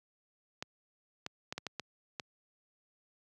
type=clicks; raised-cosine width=0.2 ms; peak=-20 dBFS; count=7; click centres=0.625 / 1.264 / 1.525 / 1.58 / 1.667 / 1.797 / 2.198 s; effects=high-pass 100 Hz 12 dB/octave